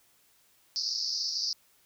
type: band-pass noise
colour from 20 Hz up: white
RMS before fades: -32 dBFS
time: 0.76-1.53 s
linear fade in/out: 0 ms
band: 4500 to 5500 Hz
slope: 96 dB/octave
effects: white hiss -65 dBFS RMS until 1.85 s